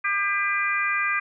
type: harmonic tone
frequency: 400 Hz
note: G4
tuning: 35 cents sharp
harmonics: 3 / 4 / 5 / 6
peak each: -27 / -27 / -27 / -27 dBFS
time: 0.04-1.2 s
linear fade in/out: 10 ms
effects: none